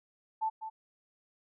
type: tone with echo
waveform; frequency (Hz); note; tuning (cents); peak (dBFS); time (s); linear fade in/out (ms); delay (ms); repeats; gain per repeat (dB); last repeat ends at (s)
sine; 880; A5; 0; -28; 0.41-0.5; 20; 200; 1; -9; 0.7
effects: none